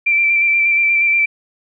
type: tone with vibrato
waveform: sine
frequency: 2349 Hz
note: D7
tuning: in tune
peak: -11 dBFS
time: 0.06-1.26 s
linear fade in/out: 10 ms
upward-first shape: square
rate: 8.4 Hz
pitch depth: 18 cents each way
effects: none